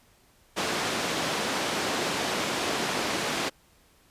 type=band-pass noise; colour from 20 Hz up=pink; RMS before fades=-29 dBFS; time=0.56-3.5 s; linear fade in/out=20 ms; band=240 to 6200 Hz; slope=12 dB/octave; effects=pink hiss -61 dBFS RMS until 4.1 s + resampled to 32000 Hz